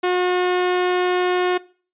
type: tone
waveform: sawtooth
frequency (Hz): 361.3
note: F#4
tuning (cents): -41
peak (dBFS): -13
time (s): 0.03-1.58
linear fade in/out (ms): 10
effects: noise-tail reverb RT60 0.4 s tail -20 dB re dry + resampled to 8000 Hz